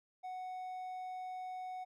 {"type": "tone", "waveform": "triangle", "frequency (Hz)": 740, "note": "F#5", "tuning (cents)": 0, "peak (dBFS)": -39, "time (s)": [0.23, 1.85], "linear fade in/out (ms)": 20, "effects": []}